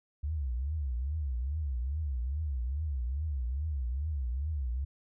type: tone with vibrato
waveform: sine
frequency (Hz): 68.8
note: C#2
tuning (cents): -12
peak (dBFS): -30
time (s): 0.23-4.85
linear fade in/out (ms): 10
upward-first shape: triangle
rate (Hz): 2.4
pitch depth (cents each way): 290
effects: none